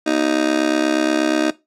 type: tone with amplitude modulation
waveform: 30% pulse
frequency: 311.1 Hz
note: D#4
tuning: in tune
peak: -9 dBFS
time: 0.06-1.51 s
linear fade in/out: 10 ms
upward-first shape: sine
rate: 68.4 Hz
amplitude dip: 90%
effects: noise-tail reverb RT60 0.2 s tail -17 dB re dry + low-pass 7000 Hz 12 dB/octave